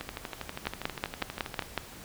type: two click trains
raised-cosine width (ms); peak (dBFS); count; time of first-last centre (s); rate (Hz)
0.3; -12 / -19; 7 / 21; 0.67-1.777 / 0.01-1.623; 5.42 / 12.4
effects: pink hiss -47 dBFS RMS until 2.04 s